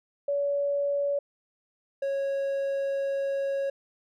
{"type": "tone pair in turn", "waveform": ["sine", "triangle"], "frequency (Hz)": [568, 550.9], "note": ["C#5", "C#5"], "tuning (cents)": [42, -11], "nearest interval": "minor second", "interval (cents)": 53, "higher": "first", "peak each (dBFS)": -24, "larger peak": "neither", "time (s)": [[0.28, 1.19], [2.02, 3.7]], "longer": "second", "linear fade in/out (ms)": 5, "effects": []}